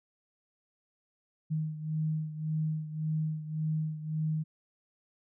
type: beating tone pair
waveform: sine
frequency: 155.56 / 157.36 Hz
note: D#3 / D#3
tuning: 0 / +20 cents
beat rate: 1.8 Hz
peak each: -31 / -36 dBFS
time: 1.5-4.44 s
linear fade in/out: 20 ms
effects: none